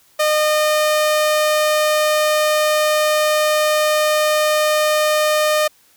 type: tone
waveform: sawtooth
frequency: 610 Hz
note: D#5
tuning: 34 cents flat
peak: -10 dBFS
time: 0.19-5.68 s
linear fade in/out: 10 ms
effects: white hiss -54 dBFS RMS until 5.96 s